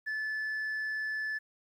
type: tone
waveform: sine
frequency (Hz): 1737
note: A6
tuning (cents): -23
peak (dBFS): -29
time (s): 0.06-1.39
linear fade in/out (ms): 20
effects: tanh soft clip ceiling -31 dBFS + 11-bit